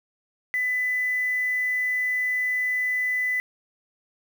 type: tone with quantisation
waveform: sine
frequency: 2000 Hz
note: B6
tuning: 21 cents sharp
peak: -22 dBFS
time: 0.54-3.4 s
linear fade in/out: 0 ms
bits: 7
effects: none